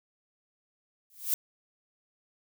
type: noise with exponential growth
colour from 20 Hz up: violet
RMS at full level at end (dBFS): -24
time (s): 1.1-1.34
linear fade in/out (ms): 1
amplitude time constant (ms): 51
effects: none